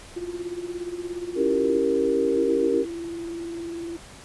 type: tone with tremolo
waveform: sine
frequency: 350.1 Hz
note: F4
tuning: 4 cents sharp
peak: -26 dBFS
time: 0.16-1.78 s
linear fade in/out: 10 ms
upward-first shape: sine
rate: 17 Hz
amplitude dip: 75%
type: chord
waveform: sine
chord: C# diminished seventh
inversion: none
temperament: equal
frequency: 277.2 / 329.6 / 392 / 466.2 Hz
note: C#4 / E4 / G4 / Bb4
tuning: 0 / 0 / 0 / 0 cents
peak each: -27 / -27 / -24 / -23 dBFS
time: 1.35-2.86 s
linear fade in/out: 50 ms
type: tone with vibrato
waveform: sine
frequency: 337.7 Hz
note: E4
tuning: 42 cents sharp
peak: -30 dBFS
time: 2.32-3.97 s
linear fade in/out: 10 ms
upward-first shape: sine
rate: 20 Hz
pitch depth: 34 cents each way
effects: pink hiss -45 dBFS RMS until 4.24 s + resampled to 24000 Hz